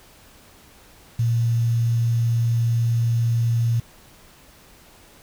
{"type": "tone with quantisation", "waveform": "sine", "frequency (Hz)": 116.54, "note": "A#2", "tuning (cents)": 0, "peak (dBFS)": -17, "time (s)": [1.19, 3.8], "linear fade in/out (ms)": 5, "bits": 7, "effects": ["pink hiss -50 dBFS RMS until 5.22 s"]}